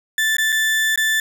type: tone with dropouts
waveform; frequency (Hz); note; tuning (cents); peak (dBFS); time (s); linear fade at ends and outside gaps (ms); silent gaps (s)
35% pulse; 1760; A6; 0; -14; 0.18-1.2; 2; 0.368-0.383 / 0.522-0.525 / 0.959-0.975
effects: none